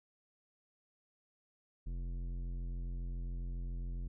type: tone with tanh clipping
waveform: sine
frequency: 43.65 Hz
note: F1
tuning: in tune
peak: -39 dBFS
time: 1.86-4.08 s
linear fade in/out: 10 ms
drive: 13 dB
effects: none